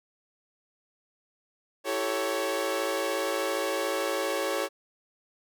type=chord; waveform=sawtooth; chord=A dominant seventh; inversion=second; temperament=equal with one note detuned; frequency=329.6 / 386.8 / 440 / 554.4 Hz; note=E4 / G4 / A4 / C#5; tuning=0 / -23 / 0 / 0 cents; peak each=-32 / -30 / -30 / -26 dBFS; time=1.84-4.69 s; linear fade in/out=50 ms; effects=none